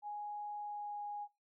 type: tone with pitch glide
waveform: sine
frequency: 830.6 to 825.3 Hz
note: G#5 to G#5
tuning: 0 to -11 cents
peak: -40 dBFS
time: 0.02-1.28 s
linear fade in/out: 50 ms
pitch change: -11 cents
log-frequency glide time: 0.57-1.03 s
effects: noise-tail reverb RT60 0.2 s tail -17 dB re dry